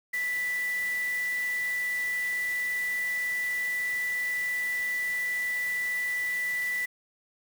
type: tone in noise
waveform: sine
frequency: 1975.5 Hz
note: B6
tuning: in tune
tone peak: -27 dBFS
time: 0.13-6.86 s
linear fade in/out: 10 ms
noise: white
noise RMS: -43 dBFS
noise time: 0.13-6.86 s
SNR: +13 dB
effects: none